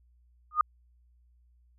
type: tone with exponential growth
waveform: sine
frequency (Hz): 1228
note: D#6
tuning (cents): -23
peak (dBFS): -15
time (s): 0.51-0.61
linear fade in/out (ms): 2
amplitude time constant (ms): 20
effects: added 60 Hz sine -60 dBFS peak until 1.78 s